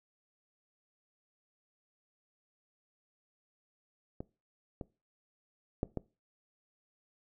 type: clicks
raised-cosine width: 2 ms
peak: -26 / -26 / -17 / -21 dBFS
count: 4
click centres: 4.205 / 4.812 / 5.831 / 5.973 s
effects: noise-tail reverb RT60 0.3 s tail -21 dB re dry